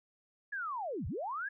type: linear two-way sweep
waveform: sine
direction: down then up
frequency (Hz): 1718 to 57.8 to 1718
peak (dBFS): -35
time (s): 0.52-1.49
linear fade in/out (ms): 10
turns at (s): 1.07
effects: none